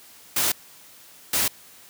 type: noise bursts at uneven times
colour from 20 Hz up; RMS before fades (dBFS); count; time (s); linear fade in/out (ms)
white; -22; 2; 0.36-0.52 / 1.33-1.48; 5
effects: white hiss -49 dBFS RMS until 1.89 s + high-pass 80 Hz 12 dB/octave